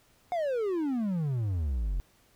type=exponential sweep; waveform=triangle; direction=down; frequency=731 to 41.72 Hz; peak=-25 dBFS; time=0.32-2 s; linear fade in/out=0 ms; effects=pink hiss -64 dBFS RMS until 2.35 s